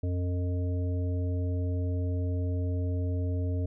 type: harmonic tone with a mistuned harmonic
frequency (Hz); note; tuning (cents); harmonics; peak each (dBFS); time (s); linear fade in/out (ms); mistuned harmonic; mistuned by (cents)
90; F#2; -47; 1 / 3 / 5 / 7; -27 / -37 / -41 / -44; 0.03-3.66; 5; 7; -31
effects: none